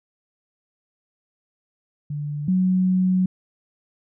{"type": "tone pair in turn", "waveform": "sine", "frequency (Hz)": [146.83, 184.99], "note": ["D3", "F#3"], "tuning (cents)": [0, 0], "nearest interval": "major third", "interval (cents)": 400, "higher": "second", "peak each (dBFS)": [-25, -16], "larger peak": "second", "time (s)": [[2.1, 2.48], [2.48, 3.26]], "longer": "second", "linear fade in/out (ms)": 5, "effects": []}